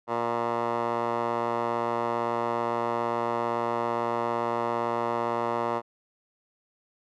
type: tone with band-pass filter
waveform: 15% pulse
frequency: 117.7 Hz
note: A#2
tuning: 17 cents sharp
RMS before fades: -28 dBFS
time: 0.07-5.82 s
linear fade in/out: 50 ms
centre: 810 Hz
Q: 7.5
effects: none